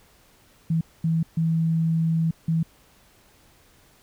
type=tone bursts at uneven times; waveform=sine; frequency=163.1 Hz; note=E3; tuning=18 cents flat; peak=-19 dBFS; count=4; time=0.7-0.81 / 1.04-1.23 / 1.37-2.31 / 2.48-2.63 s; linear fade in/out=5 ms; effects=pink hiss -57 dBFS RMS until 4.02 s